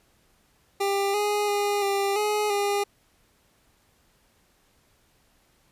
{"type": "tone with pitch steps", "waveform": "25% pulse", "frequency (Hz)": [397.4, 414.4, 408.6, 397.4, 420.1, 405.4], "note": ["G4", "G#4", "G#4", "G4", "G#4", "G#4"], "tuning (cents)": [24, -4, -28, 24, 20, -42], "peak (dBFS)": -19, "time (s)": [0.8, 2.84], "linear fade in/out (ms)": 10, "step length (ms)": 340, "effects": ["pink hiss -64 dBFS RMS until 5.71 s", "resampled to 32000 Hz"]}